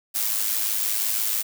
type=noise with amplitude modulation; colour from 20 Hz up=blue; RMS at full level=-22 dBFS; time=0.14-1.43 s; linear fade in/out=20 ms; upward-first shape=sine; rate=106 Hz; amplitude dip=55%; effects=none